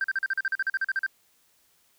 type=tone bursts; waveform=sine; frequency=1568 Hz; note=G6; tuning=in tune; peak=-21 dBFS; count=15; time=0.01-1.064 s; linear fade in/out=2 ms; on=32 ms; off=41 ms; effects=tanh soft clip ceiling -21 dBFS + white hiss -65 dBFS RMS until 1.98 s